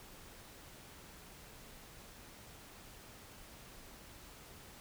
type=silence; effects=pink hiss -55 dBFS RMS until 4.8 s